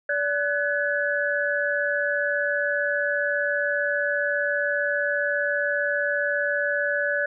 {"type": "tone cluster", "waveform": "sine", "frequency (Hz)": [578, 1493, 1700], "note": ["D5", "F#6", "G#6"], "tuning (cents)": [-28, 15, 40], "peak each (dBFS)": -26, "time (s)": [0.09, 7.26], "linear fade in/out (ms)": 5, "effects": []}